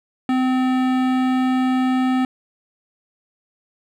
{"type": "tone with hard clipping", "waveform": "sine", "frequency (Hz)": 257.1, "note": "C4", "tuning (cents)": -30, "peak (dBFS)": -18, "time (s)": [0.29, 2.25], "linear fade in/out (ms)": 2, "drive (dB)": 17, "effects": []}